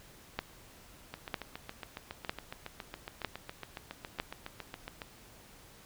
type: two click trains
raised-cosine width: 0.3 ms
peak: -24 / -16 dBFS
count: 29 / 5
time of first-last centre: 1.14-5.018 / 0.39-4.2 s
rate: 7.22 / 1.05 Hz
effects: pink hiss -56 dBFS RMS until 5.85 s